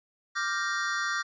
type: chord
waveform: square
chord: G minor seventh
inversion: second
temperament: equal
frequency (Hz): 1174.7 / 1396.9 / 1568 / 1864.7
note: D6 / F6 / G6 / Bb6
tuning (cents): 0 / 0 / 0 / 0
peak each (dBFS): -34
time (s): 0.35-1.23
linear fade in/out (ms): 20
effects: resampled to 16000 Hz